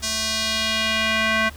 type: tone with band-pass filter sweep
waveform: square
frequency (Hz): 220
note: A3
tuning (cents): 0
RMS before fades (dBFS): -22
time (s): 0.02-1.5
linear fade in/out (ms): 20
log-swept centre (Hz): 6000 to 1800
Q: 1.5
effects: added 74 Hz sine -39 dBFS peak until 1.56 s + pink hiss -45 dBFS RMS until 1.56 s